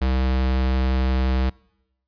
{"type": "tone", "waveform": "square", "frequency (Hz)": 64.7, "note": "C2", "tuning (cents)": -19, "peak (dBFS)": -19, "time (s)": [0.01, 1.5], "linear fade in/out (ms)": 10, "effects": ["noise-tail reverb RT60 0.9 s tail -25 dB re dry", "resampled to 11025 Hz"]}